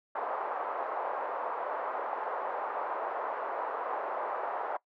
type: band-pass noise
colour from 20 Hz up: white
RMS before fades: -35 dBFS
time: 0.15-4.77 s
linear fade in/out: 5 ms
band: 500 to 1100 Hz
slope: 24 dB/octave
effects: noise-tail reverb RT60 0.1 s tail -21 dB re dry